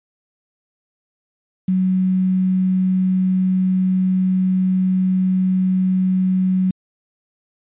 sine tone with quantisation, 186.2 Hz, F#3, 11 cents sharp, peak -14 dBFS, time 1.68-6.71 s, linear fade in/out 5 ms, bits 7, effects resampled to 8000 Hz

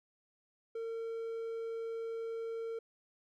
triangle tone, 455.3 Hz, A#4, 41 cents flat, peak -35 dBFS, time 0.75-2.79 s, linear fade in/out 5 ms, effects none

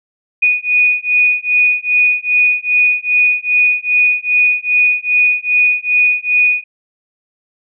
sine beating tone pair, 2470 / 2472.5 Hz, D#7 / D#7, -13 / -12 cents, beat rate 2.5 Hz, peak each -13 dBFS, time 0.42-6.64 s, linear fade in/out 10 ms, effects none

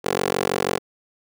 15% pulse tone with high-pass filter, 46.25 Hz, F#1, in tune, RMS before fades -23 dBFS, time 0.04-0.79 s, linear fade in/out 20 ms, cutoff 380 Hz, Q 1.5, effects none

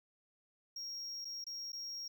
triangle tone with dropouts, 5588 Hz, F8, in tune, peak -40 dBFS, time 0.76-2.08 s, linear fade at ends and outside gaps 5 ms, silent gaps 1.247-1.252 / 1.442-1.466 / 1.721-1.73 s, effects none

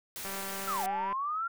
white noise, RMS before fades -40 dBFS, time 0.16-0.86 s, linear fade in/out 0 ms
click train, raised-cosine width 0.5 ms, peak -26 dBFS, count 172, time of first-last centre 0.25-1.127 s, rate 195 Hz
sine linear two-way sweep, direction down then up, 1395 to 730 to 1395 Hz, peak -30 dBFS, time 0.67-1.48 s, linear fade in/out 10 ms, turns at 0.84 s
effects none

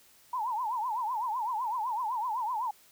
sine tone with vibrato, 932.3 Hz, A#5, in tune, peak -29 dBFS, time 0.33-2.71 s, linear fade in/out 5 ms, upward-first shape triangle, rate 7.9 Hz, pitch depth 220 cents each way, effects white hiss -60 dBFS RMS until 2.91 s

